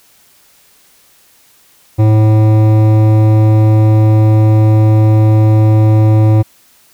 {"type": "tone with hard clipping", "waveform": "triangle", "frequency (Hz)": 108.4, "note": "A2", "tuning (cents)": -25, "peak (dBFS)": -7, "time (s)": [1.98, 6.43], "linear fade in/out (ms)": 20, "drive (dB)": 17, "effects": ["white hiss -48 dBFS RMS until 6.93 s"]}